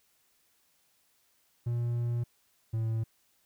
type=tone pair in turn; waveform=triangle; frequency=119.1 / 112.16 Hz; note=A#2 / A2; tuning=+38 / +34 cents; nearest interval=minor second; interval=104 cents; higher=first; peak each=-26 dBFS; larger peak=neither; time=1.66-2.24 / 2.73-3.04 s; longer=first; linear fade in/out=10 ms; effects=white hiss -70 dBFS RMS until 3.45 s